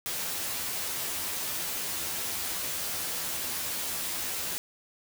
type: noise with comb filter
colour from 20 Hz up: white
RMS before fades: -33 dBFS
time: 0.06-4.58 s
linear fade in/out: 0 ms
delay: 12 ms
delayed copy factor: +0.7
effects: none